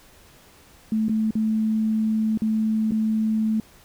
sine tone with dropouts, 218.7 Hz, A3, 10 cents flat, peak -19 dBFS, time 0.92-3.6 s, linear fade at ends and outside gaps 2 ms, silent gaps 1.084-1.094 / 1.308-1.353 / 2.375-2.419 / 2.91-2.919 s, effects pink hiss -52 dBFS RMS until 3.84 s

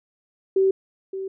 sine tone with echo, 384.3 Hz, G4, 34 cents flat, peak -15 dBFS, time 0.56-0.71 s, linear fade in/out 5 ms, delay 570 ms, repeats 1, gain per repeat -12 dB, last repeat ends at 1.28 s, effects none

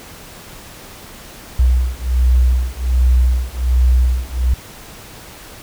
sine beating tone pair, 61.74 / 63.04 Hz, B1 / B1, 0 / +36 cents, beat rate 1.3 Hz, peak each -14 dBFS, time 1.59-4.54 s, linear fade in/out 5 ms, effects pink hiss -37 dBFS RMS until 5.62 s

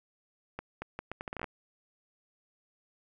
accelerating click train, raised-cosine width 0.5 ms, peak -22 dBFS, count 12, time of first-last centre 0.59-1.442 s, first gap 230 ms, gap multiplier 0.74, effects none

